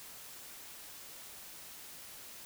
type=silence; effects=white hiss -50 dBFS RMS until 2.45 s